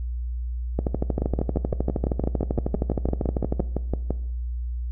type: two click trains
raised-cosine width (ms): 2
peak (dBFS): -10 / -11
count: 37 / 18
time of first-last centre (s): 0.79-3.603 / 1.22-4.106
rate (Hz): 12.8 / 5.89
effects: noise-tail reverb RT60 0.7 s tail -18 dB re dry + added 60 Hz sine -26 dBFS peak until 4.91 s